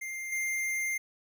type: tone with level steps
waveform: square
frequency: 2103 Hz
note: C7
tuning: 8 cents sharp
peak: -36 / -30 dBFS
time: 0.01-0.98 s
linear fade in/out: 10 ms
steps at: 0.32 s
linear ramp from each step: 5 ms
effects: none